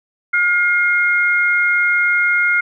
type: tone pair together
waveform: sine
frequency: 1423.6 / 2133 Hz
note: F6 / C7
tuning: +33 / +33 cents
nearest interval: perfect fifth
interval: 700 cents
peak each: -15 / -15 dBFS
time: 0.33-2.61 s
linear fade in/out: 10 ms
effects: none